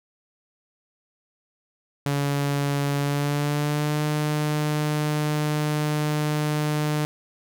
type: tone with pitch glide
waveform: sawtooth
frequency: 142.2 to 150.66 Hz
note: C#3 to D3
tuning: +45 to +45 cents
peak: -18 dBFS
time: 2.06-7.05 s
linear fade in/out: 0 ms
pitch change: +100 cents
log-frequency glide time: 2.98-4.01 s
effects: none